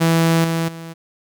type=tone with level steps; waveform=sawtooth; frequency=164.81 Hz; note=E3; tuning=in tune; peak=-9 / -14 / -27 dBFS; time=0-0.94 s; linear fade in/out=20 ms; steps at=0.44 / 0.68 s; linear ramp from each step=5 ms; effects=none